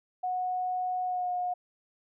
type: tone with pitch glide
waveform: sine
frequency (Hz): 733 to 720.4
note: F#5 to F#5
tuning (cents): -16 to -46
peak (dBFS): -28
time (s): 0.23-1.54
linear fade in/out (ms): 10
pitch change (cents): -30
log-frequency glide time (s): 1.04-1.3
effects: none